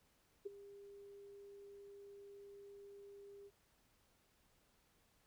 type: tone with ADSR envelope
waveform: sine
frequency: 401.5 Hz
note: G4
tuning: 41 cents sharp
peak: -39 dBFS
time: 0.45-3.51 s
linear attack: 14 ms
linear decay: 17 ms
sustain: -15 dB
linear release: 47 ms
effects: pink hiss -75 dBFS RMS until 5.26 s